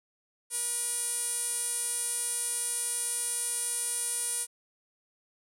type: tone with band-pass filter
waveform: sawtooth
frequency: 480.2 Hz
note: B4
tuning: 49 cents flat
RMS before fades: -32 dBFS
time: 0.5-4.47 s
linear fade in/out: 50 ms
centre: 9400 Hz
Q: 6
effects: none